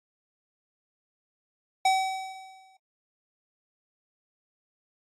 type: tone with exponential decay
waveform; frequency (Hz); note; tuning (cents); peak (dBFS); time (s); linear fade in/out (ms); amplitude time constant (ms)
square; 762; G5; -49; -19; 1.85-2.77; 5; 200
effects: low-pass 9000 Hz 12 dB/octave + AAC 32 kbps